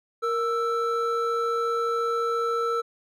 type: tone pair together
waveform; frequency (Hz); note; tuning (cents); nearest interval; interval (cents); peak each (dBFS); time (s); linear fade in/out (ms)
triangle; 466.2 / 1324.3; A#4 / E6; 0 / +8; octave + tritone; 1808; -24; 0.22-2.82; 20
effects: none